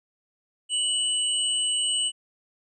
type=tone pair together; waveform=sine; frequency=2960 / 8358 Hz; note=F#7 / C9; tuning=0 / -3 cents; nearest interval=octave + tritone; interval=1797 cents; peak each=-24 / -27 dBFS; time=0.69-2.12 s; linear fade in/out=50 ms; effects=none